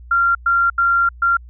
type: tone bursts at uneven times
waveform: sine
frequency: 1382 Hz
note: F6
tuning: 19 cents flat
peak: -12 dBFS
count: 4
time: 0.11-0.35 / 0.46-0.7 / 0.78-1.09 / 1.22-1.37 s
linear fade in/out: 5 ms
effects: added 60 Hz sine -36 dBFS peak until 1.49 s